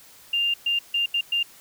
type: tone bursts at uneven times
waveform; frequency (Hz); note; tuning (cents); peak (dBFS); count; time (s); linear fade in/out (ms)
sine; 2797; F7; +2; -20; 5; 0.33-0.54 / 0.66-0.79 / 0.94-1.06 / 1.14-1.21 / 1.32-1.43; 5
effects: white hiss -50 dBFS RMS until 1.6 s